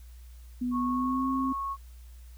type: tone with pitch glide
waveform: sine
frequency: 246.9 to 263.1 Hz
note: B3 to C4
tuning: 0 to +10 cents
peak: -27 dBFS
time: 0.61-1.53 s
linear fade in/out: 10 ms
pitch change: +110 cents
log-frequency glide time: 0.81-1.29 s
type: tone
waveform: sine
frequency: 1100 Hz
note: C#6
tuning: 14 cents flat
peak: -30 dBFS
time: 0.71-1.77 s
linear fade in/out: 50 ms
effects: added 60 Hz sine -45 dBFS peak until 2.37 s + white hiss -62 dBFS RMS until 2.37 s